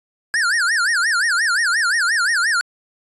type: tone with vibrato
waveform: square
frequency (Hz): 1611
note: G6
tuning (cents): +47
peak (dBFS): -16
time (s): 0.34-2.61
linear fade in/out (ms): 0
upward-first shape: sine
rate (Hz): 5.7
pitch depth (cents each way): 270
effects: resampled to 24000 Hz